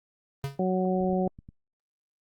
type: tone with exponential decay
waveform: square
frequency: 138.59 Hz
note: C#3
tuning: in tune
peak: -26 dBFS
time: 0.44-0.62 s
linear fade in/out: 0 ms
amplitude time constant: 39 ms
type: harmonic tone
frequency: 185.4 Hz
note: F#3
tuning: 4 cents sharp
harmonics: 1 / 2 / 3 / 4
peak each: -26 / -29 / -31 / -32 dBFS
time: 0.59-1.28 s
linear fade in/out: 5 ms
type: clicks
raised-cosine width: 5 ms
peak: -32 dBFS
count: 7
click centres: 1.009 / 1.042 / 1.095 / 1.13 / 1.269 / 1.389 / 1.489 s
effects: Opus 24 kbps